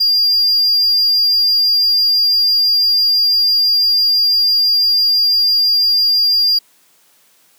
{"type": "tone", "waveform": "triangle", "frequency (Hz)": 4802, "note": "D8", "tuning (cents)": 38, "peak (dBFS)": -9, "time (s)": [0, 6.59], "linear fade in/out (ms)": 10, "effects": ["white hiss -53 dBFS RMS until 7.58 s", "high-pass 150 Hz 12 dB/octave"]}